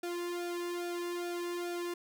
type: tone with flanger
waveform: sawtooth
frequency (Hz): 349.2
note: F4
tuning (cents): 0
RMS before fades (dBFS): -37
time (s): 0.03-1.94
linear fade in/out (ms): 5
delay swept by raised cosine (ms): 0.99 to 1.58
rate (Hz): 2.4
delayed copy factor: -1
effects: none